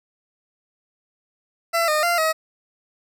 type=tone with pitch steps; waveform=20% pulse; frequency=672 / 611 / 692 / 636 Hz; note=E5 / D#5 / F5 / D#5; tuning=+33 / -32 / -16 / +38 cents; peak=-13 dBFS; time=1.73-2.33 s; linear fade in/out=20 ms; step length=150 ms; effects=none